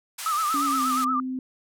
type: band-pass noise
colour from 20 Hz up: white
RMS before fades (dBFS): -35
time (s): 0.18-1.05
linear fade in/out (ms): 10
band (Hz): 820 to 12000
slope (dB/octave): 24
type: tone with vibrato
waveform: sine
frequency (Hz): 1244.5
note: D#6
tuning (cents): 0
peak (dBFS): -22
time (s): 0.26-1.2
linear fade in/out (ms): 2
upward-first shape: sine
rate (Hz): 8.5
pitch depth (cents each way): 100
type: tone with pitch glide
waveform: sine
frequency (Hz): 281.6 to 258.2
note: C#4 to C4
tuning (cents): +27 to -23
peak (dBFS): -27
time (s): 0.54-1.39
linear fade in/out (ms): 2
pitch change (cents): -150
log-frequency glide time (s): 0.65-0.85
effects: none